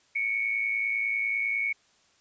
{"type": "tone pair together", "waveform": "sine", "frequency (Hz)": [2214, 2324], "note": ["C#7", "D7"], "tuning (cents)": [-3, -19], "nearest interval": "minor second", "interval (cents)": 84, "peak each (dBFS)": [-26, -33], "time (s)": [0.15, 1.73], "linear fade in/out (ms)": 10, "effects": ["white hiss -64 dBFS RMS until 2.2 s", "resampled to 16000 Hz"]}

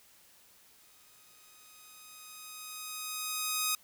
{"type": "tone with exponential growth", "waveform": "5% pulse", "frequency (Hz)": 1254, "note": "D#6", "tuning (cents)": 13, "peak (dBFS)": -16, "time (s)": [0.8, 3.75], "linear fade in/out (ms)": 2, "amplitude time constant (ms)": 640, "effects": ["white hiss -61 dBFS RMS until 3.83 s"]}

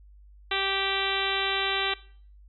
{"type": "harmonic tone", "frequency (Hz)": 390, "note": "G4", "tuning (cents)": -9, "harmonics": [1, 2, 3, 4, 5, 6, 7, 8, 9, 10], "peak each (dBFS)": [-34, -34, -34, -34, -34, -34, -34, -34, -34, -34], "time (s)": [0.51, 1.94], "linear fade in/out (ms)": 5, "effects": ["noise-tail reverb RT60 0.5 s tail -20 dB re dry", "added 50 Hz sine -49 dBFS peak until 2.48 s"]}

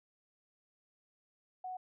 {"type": "tone", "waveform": "sine", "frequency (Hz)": 740, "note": "F#5", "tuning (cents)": 0, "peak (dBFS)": -39, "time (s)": [1.64, 1.77], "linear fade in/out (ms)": 5, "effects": []}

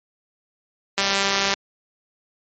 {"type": "click train", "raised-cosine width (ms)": 0.2, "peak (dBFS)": -3, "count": 111, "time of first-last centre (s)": [0.98, 1.538], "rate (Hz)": 197, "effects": ["high-pass 150 Hz 12 dB/octave", "MP3 32 kbps"]}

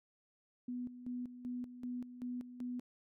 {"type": "tone with tremolo", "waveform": "sine", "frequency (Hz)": 246.9, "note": "B3", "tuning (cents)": 0, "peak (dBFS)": -38, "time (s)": [0.68, 2.8], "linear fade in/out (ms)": 5, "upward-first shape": "square", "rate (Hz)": 2.6, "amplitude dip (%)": 70, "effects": []}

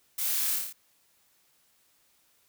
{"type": "noise with echo", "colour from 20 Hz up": "blue", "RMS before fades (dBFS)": -32, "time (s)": [0.18, 0.56], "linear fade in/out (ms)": 5, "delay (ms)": 28, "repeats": 6, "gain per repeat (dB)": -2, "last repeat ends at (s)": 0.728, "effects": ["white hiss -67 dBFS RMS until 2.48 s"]}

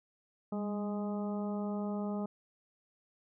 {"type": "harmonic tone with a mistuned harmonic", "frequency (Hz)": 207.5, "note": "G#3", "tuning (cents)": -1, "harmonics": [1, 2, 3, 4, 5, 6], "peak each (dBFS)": [-34, -42, -43, -46, -53, -50], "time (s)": [0.52, 2.26], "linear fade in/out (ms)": 5, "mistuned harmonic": 1, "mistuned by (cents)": -39, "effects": []}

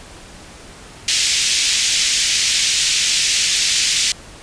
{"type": "band-pass noise", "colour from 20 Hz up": "white", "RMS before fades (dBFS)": -17, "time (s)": [1.08, 4.12], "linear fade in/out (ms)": 2, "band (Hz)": [2200, 7100], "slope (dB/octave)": 24, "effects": ["pink hiss -39 dBFS RMS until 4.42 s", "resampled to 22050 Hz"]}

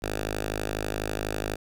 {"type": "tone with notch filter", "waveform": "5% pulse", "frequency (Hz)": 52.1, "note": "G#1", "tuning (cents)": 6, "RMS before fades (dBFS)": -31, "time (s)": [0.02, 1.56], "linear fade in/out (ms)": 10, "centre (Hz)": 180, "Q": 1.1, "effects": []}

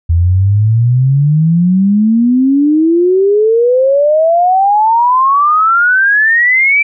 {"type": "exponential sweep", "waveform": "sine", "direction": "up", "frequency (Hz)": [81.6, 2349], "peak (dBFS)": -6, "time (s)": [0.09, 6.83], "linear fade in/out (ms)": 10, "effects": []}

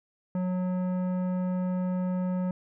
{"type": "tone with tanh clipping", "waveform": "sine", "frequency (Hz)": 182.7, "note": "F#3", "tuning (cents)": -22, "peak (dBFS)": -28, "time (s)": [0.35, 2.51], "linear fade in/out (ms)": 2, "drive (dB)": 13, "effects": []}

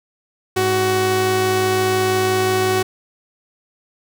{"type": "tone pair together", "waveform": "sawtooth", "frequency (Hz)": [104.9, 373.8], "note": ["G#2", "F#4"], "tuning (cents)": [18, 18], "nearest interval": "octave + minor seventh", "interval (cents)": 2200, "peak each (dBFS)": [-20, -12], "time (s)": [0.56, 2.83], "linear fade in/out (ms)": 10, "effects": []}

